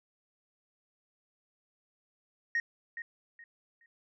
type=tone with echo; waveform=sine; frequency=1864.7 Hz; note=A#6; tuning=in tune; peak=-25 dBFS; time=2.55-2.6 s; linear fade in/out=2 ms; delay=420 ms; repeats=3; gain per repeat=-12 dB; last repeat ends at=3.86 s; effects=tanh soft clip ceiling -25 dBFS